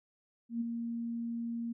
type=tone with ADSR envelope; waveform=sine; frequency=233.1 Hz; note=A#3; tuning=in tune; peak=-29 dBFS; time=0.49-1.73 s; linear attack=120 ms; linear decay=14 ms; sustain=-5 dB; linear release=13 ms; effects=none